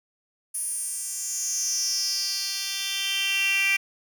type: tone with high-pass filter sweep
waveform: 10% pulse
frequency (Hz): 392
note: G4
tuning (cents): 0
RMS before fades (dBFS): -27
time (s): 0.54-3.77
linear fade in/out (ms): 10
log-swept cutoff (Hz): 10000 to 2400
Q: 6
effects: none